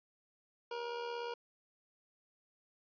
25% pulse tone with amplitude modulation, 474.6 Hz, A#4, 31 cents sharp, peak -33 dBFS, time 0.71-1.34 s, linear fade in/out 5 ms, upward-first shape sine, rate 77.2 Hz, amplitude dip 45%, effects resampled to 11025 Hz

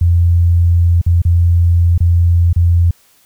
sine tone with dropouts, 85.9 Hz, F2, 28 cents flat, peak -7 dBFS, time 0.01-2.91 s, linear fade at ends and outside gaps 5 ms, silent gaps 1.015-1.063 / 1.219-1.251 / 1.979-2.004 / 2.53-2.561 s, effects white hiss -51 dBFS RMS until 3.25 s

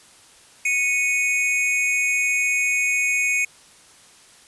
square tone pair together, 2208 / 2489 Hz, C#7 / D#7, -7 / 0 cents, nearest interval major second, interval 207 cents, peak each -22 / -22 dBFS, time 0.65-3.45 s, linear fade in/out 5 ms, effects white hiss -50 dBFS RMS until 4.47 s + resampled to 24000 Hz

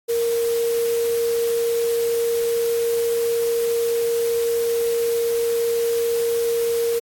sine tone in noise, 466.2 Hz, A#4, in tune, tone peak -18 dBFS, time 0.08-7 s, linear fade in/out 20 ms, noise white, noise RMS -33 dBFS, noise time 0.08-7 s, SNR +12 dB, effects AAC 64 kbps

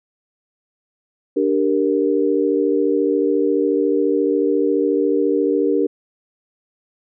sine chord, G minor, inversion second, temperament equal, 293.7 / 392 / 466.2 Hz, D4 / G4 / Bb4, 0 / 0 / 0 cents, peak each -19 dBFS, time 1.36-5.87 s, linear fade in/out 10 ms, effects none

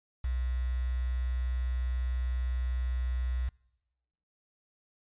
sine tone with quantisation, 62.4 Hz, B1, 19 cents sharp, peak -28 dBFS, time 0.24-3.49 s, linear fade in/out 5 ms, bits 8, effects noise-tail reverb RT60 1.0 s tail -26 dB re dry + resampled to 8000 Hz

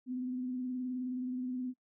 sine tone with vibrato, 252.7 Hz, B3, 40 cents sharp, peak -34 dBFS, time 0.06-1.74 s, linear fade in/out 50 ms, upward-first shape sine, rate 19 Hz, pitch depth 32 cents each way, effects noise-tail reverb RT60 0.1 s tail -22 dB re dry

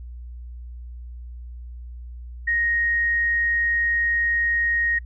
sine tone, 1870 Hz, A#6, 5 cents sharp, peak -19 dBFS, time 2.47-4.99 s, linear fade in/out 10 ms, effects noise-tail reverb RT60 0.1 s tail -26 dB re dry + added 60 Hz sine -34 dBFS peak until 5.05 s

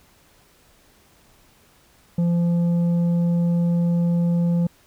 sine tone with tanh clipping, 171.8 Hz, F3, 28 cents flat, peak -18 dBFS, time 2.18-4.67 s, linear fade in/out 5 ms, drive 6 dB, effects pink hiss -56 dBFS RMS until 4.86 s

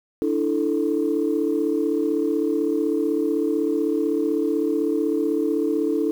sine chord, D suspended second, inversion none, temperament equal, 293.7 / 329.6 / 440 Hz, D4 / E4 / A4, 0 / 0 / 0 cents, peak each -23 dBFS, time 0.22-6.11 s, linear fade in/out 0 ms, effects tanh soft clip ceiling -11 dBFS + 8-bit

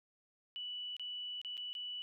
sine tone with dropouts, 2960 Hz, F#7, in tune, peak -40 dBFS, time 0.56-2.02 s, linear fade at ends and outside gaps 0 ms, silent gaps 0.966-0.996 / 1.415-1.448 / 1.57-1.577 / 1.73-1.751 s, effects none

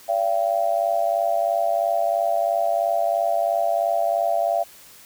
sine tone with amplitude modulation, 679 Hz, F5, 49 cents flat, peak -14 dBFS, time 0.08-4.64 s, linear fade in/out 20 ms, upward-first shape sine, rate 103 Hz, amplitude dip 100%, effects white hiss -47 dBFS RMS until 5.05 s

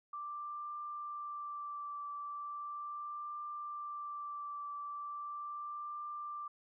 sine tone with vibrato, 1174.7 Hz, D6, in tune, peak -40 dBFS, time 0.13-6.48 s, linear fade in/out 5 ms, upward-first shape triangle, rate 0.38 Hz, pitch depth 18 cents each way, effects none

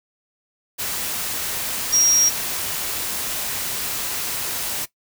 sine tone in noise, 5640 Hz, F8, 16 cents sharp, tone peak -14 dBFS, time 1.92-2.3 s, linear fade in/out 20 ms, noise white, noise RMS -26 dBFS, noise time 0.78-4.86 s, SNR +9 dB, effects noise-tail reverb RT60 0.1 s tail -17 dB re dry

